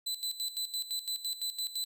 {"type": "tone with tremolo", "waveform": "sawtooth", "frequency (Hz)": 4008, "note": "B7", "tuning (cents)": 25, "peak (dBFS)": -29, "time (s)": [0.06, 1.85], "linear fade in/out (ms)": 10, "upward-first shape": "square", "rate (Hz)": 5.9, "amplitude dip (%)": 75, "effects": []}